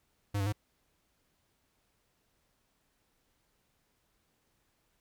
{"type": "tone with pitch steps", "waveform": "square", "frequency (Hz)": [101.6, 97.8, 104.7], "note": ["G#2", "G2", "G#2"], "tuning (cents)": [-38, -4, 15], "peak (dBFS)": -30, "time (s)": [0.34, 0.526], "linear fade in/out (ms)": 10, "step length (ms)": 62, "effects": ["pink hiss -75 dBFS RMS until 5 s"]}